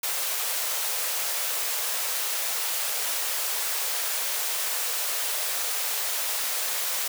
white high-pass noise, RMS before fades -28 dBFS, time 0.03-7.08 s, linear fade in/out 5 ms, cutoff 440 Hz, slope 48 dB/octave, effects none

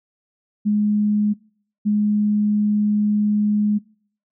sine tone pair in turn, 209 / 209 Hz, G#3 / G#3, +11 / +11 cents, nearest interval unison, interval 0 cents, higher neither, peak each -15 dBFS, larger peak neither, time 0.65-1.34 / 1.85-3.79 s, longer second, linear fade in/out 20 ms, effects noise-tail reverb RT60 0.6 s tail -25 dB re dry

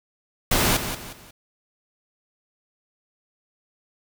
pink noise with echo, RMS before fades -20 dBFS, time 0.51-0.77 s, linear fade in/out 5 ms, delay 180 ms, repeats 3, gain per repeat -9 dB, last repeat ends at 1.31 s, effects none

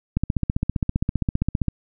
click train, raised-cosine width 5 ms, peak -8 dBFS, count 24, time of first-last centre 0.17-1.683 s, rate 15.2 Hz, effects none

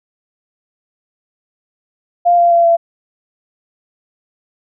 sine tone with pitch steps, 698.5 / 690.9 / 683.3 / 675.9 Hz, F5 / F5 / F5 / E5, 0 / -19 / -38 / +43 cents, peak -7 dBFS, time 2.25-2.77 s, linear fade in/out 20 ms, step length 130 ms, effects none

